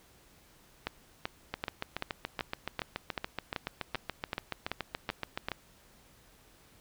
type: two click trains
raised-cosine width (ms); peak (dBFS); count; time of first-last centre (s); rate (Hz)
0.3; -16 / -17; 13 / 29; 0.87-5.485 / 1.54-5.517; 2.6 / 7.04
effects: pink hiss -61 dBFS RMS until 6.8 s